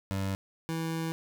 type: tone pair in turn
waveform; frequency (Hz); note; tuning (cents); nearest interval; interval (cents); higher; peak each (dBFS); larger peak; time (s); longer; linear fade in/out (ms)
25% pulse; 97 / 163.13; G2 / E3; -18 / -18; major sixth; 900; second; -26 / -27; first; 0.11-0.35 / 0.69-1.12; second; 0
effects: none